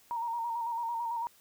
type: tone with vibrato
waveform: sine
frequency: 932.3 Hz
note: A#5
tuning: in tune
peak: -31 dBFS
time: 0.11-1.27 s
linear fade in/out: 0 ms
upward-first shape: square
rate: 9 Hz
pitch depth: 34 cents each way
effects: white hiss -62 dBFS RMS until 1.4 s